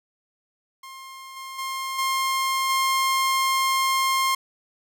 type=tone with level steps; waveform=sawtooth; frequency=1063 Hz; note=C6; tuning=27 cents sharp; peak=-35 / -31 / -24 / -18 / -16 dBFS; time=0.83-4.35 s; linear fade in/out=5 ms; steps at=1.36 / 1.58 / 1.98 / 2.69 s; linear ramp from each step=10 ms; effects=none